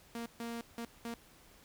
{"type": "tone bursts at uneven times", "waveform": "sawtooth", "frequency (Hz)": 233.1, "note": "A#3", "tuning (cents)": 0, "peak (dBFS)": -35, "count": 4, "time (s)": [[0.15, 0.26], [0.4, 0.61], [0.78, 0.85], [1.05, 1.14]], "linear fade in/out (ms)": 2, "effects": ["pink hiss -61 dBFS RMS until 1.64 s"]}